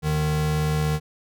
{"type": "tone pair together", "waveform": "square", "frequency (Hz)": [76.2, 153.02], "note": ["D#2", "D#3"], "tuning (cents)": [-36, -29], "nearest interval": "octave", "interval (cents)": 1207, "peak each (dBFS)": [-29, -22], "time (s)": [0.02, 1], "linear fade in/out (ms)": 50, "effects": []}